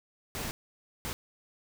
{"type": "noise bursts at uneven times", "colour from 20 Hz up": "pink", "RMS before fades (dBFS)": -36, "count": 2, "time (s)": [[0.35, 0.51], [1.05, 1.13]], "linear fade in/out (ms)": 0, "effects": []}